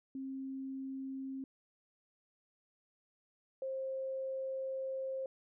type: tone pair in turn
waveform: sine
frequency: 267.2 / 530.4 Hz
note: C4 / C5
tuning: +36 / +23 cents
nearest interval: octave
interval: 1187 cents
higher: second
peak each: -39 / -36 dBFS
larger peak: second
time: 0.15-1.44 / 3.62-5.26 s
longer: second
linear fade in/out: 2 ms
effects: none